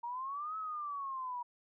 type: exponential two-way sweep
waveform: sine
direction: up then down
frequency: 932.3 to 1300 to 959 Hz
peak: -37 dBFS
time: 0.03-1.43 s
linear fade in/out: 10 ms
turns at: 0.57 s
effects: none